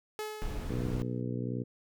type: tone with exponential decay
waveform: sawtooth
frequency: 427.8 Hz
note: A4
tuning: 49 cents flat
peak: -30 dBFS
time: 0.19-1.21 s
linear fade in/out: 0 ms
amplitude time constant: 220 ms
type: noise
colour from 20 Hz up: brown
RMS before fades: -36 dBFS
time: 0.42-1.02 s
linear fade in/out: 0 ms
type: harmonic tone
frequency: 61.4 Hz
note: B1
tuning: 9 cents flat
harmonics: 2 / 3 / 4 / 5 / 6 / 7 / 8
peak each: -35 / -40 / -38 / -42 / -46 / -43 / -45 dBFS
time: 0.69-1.64 s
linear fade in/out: 20 ms
effects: none